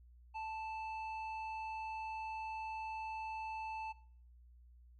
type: tone with low-pass filter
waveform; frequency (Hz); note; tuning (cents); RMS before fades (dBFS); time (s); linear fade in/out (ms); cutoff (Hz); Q
square; 880; A5; 0; -43; 0.34-3.93; 20; 2300; 1.4
effects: noise-tail reverb RT60 0.5 s tail -19 dB re dry + added 60 Hz sine -58 dBFS peak until 4.99 s